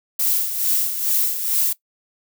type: noise with tremolo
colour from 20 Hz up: violet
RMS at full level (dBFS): -18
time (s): 0.19-1.73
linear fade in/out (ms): 5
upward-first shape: sine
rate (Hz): 2.3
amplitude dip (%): 60
effects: noise-tail reverb RT60 0.1 s tail -18 dB re dry